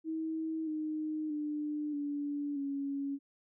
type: tone with pitch steps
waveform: sine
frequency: 319.8 / 309.1 / 298.7 / 288.7 / 279 Hz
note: D#4 / D#4 / D4 / D4 / C#4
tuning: +48 / -11 / +29 / -30 / +11 cents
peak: -33 dBFS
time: 0.04-3.19 s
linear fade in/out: 50 ms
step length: 630 ms
effects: none